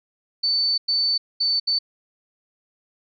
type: tone bursts at uneven times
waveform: sine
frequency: 4520 Hz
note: C#8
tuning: 33 cents sharp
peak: -18 dBFS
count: 4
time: 0.43-0.78 / 0.88-1.18 / 1.4-1.6 / 1.67-1.79 s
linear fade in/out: 10 ms
effects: none